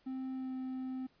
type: tone with pitch glide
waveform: triangle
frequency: 261.6 to 259.3 Hz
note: C4 to C4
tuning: 0 to -15 cents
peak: -35 dBFS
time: 0.06-1.07 s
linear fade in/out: 10 ms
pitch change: -15 cents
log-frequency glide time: 0.34-0.53 s
effects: pink hiss -70 dBFS RMS until 1.2 s + resampled to 11025 Hz